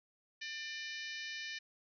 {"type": "harmonic tone with a mistuned harmonic", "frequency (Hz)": 596, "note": "D5", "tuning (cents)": 25, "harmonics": [3, 4, 5, 6, 7, 8, 9, 10], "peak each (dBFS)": [-45, -47, -49, -51, -52, -53, -54, -55], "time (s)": [0.41, 1.59], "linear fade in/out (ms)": 10, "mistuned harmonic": 6, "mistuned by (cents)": 60, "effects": []}